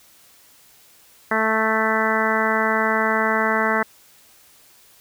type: harmonic tone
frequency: 220 Hz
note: A3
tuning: in tune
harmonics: 1 / 2 / 3 / 4 / 5 / 6 / 7 / 8 / 9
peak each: -26 / -26 / -26 / -26 / -26 / -26 / -26 / -26 / -26 dBFS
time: 1.31-3.83 s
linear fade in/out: 5 ms
effects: white hiss -52 dBFS RMS until 5 s